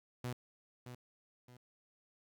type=tone with echo; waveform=sawtooth; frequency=123.4 Hz; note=B2; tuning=1 cent flat; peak=-34 dBFS; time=0.24-0.33 s; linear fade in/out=5 ms; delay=620 ms; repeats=2; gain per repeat=-9 dB; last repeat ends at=1.57 s; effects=12-bit